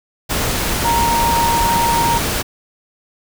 sine tone in noise, 932.3 Hz, A#5, in tune, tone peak -14 dBFS, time 0.84-2.19 s, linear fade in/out 20 ms, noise pink, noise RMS -19 dBFS, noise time 0.29-2.43 s, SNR +2 dB, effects none

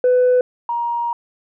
sine tone pair in turn, 500 / 943.9 Hz, B4 / A#5, +21 / +21 cents, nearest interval major seventh, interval 1100 cents, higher second, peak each -9 / -18 dBFS, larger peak first, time 0.04-0.41 / 0.69-1.13 s, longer second, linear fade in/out 2 ms, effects tanh soft clip ceiling -9 dBFS

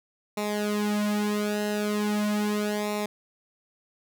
sawtooth tone with flanger, 208.7 Hz, G#3, 9 cents sharp, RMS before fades -27 dBFS, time 0.37-3.06 s, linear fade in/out 5 ms, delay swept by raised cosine 0.63 to 3.93 ms, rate 0.39 Hz, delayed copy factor -0.85, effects none

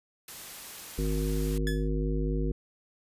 white noise, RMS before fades -43 dBFS, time 0.28-1.58 s, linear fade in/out 2 ms
harmonic tone, 51.91 Hz, G#1, in tune, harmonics 1 / 3 / 5 / 7 / 9, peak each -28 / -33 / -35 / -36 / -38 dBFS, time 0.98-2.52 s, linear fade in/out 5 ms
sawtooth tone with exponential decay, 1715 Hz, A6, 45 cents flat, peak -27 dBFS, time 1.67-1.88 s, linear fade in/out 1 ms, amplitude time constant 45 ms
effects resampled to 32000 Hz

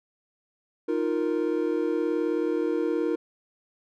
triangle chord, Eb suspended second, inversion none, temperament just, 311.1 / 350 / 466.7 Hz, Eb4 / F4 / Bb4, 0 / +4 / +2 cents, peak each -26 dBFS, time 0.88-3.16 s, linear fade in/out 10 ms, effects none

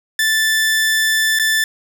sawtooth tone with dropouts, 1760 Hz, A6, in tune, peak -10 dBFS, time 0.19-1.64 s, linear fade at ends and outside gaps 2 ms, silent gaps 1.389-1.396 s, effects 8-bit

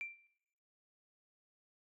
sine tone with exponential decay, 2356 Hz, D7, 5 cents sharp, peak -36 dBFS, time 0.01-0.27 s, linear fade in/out 0 ms, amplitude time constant 56 ms, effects noise-tail reverb RT60 0.8 s tail -19 dB re dry + tanh soft clip ceiling -32 dBFS

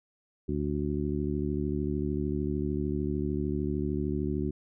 harmonic tone, 73.3 Hz, D2, 3 cents flat, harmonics 1 / 2 / 3 / 4 / 5, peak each -34 / -34 / -34 / -34 / -34 dBFS, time 0.48-4.51 s, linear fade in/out 10 ms, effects none

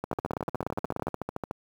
two click trains, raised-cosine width 1 ms, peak -15 / -17 dBFS, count 17 / 21, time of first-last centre 0.13-1.082 / 0.04-1.511 s, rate 16.8 / 13.6 Hz, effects high-pass 80 Hz 12 dB/octave + 8-bit

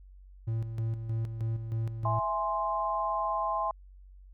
triangle tone with tremolo, 112.9 Hz, A2, 45 cents sharp, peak -26 dBFS, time 0.47-2.2 s, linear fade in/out 10 ms, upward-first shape square, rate 3.2 Hz, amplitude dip 55%
sine chord, E augmented, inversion none, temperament equal, 659.3 / 830.6 / 1046.5 Hz, E5 / G#5 / B#5, 0 / 0 / 0 cents, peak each -34 / -33 / -30 dBFS, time 2.05-3.71 s, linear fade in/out 2 ms
effects added 47 Hz sine -49 dBFS peak until 4.33 s

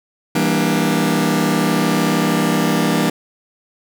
sawtooth chord, E half-diminished seventh, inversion none, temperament just, 164.81 / 197.78 / 237.3 / 296.7 Hz, E3 / G3 / Bb3 / D4, 0 / +16 / +31 / +18 cents, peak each -16 dBFS, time 0.35-3.1 s, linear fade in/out 5 ms, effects none

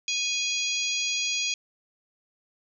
harmonic tone with a mistuned harmonic, 827 Hz, G#5, 8 cents flat, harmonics 3 / 4 / 5 / 6 / 7 / 8, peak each -30 / -31 / -36 / -33 / -37 / -32 dBFS, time 0.08-1.54 s, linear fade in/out 2 ms, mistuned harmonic 6, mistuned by -56 cents, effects none

